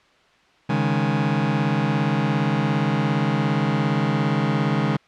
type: chord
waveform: sawtooth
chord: C# suspended second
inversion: none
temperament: just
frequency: 138.59 / 155.92 / 207.9 Hz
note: C#3 / D#3 / G#3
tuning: 0 / +4 / +2 cents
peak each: -19 dBFS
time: 0.69-4.97 s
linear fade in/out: 10 ms
effects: white hiss -56 dBFS RMS until 5.07 s + low-pass 3000 Hz 12 dB/octave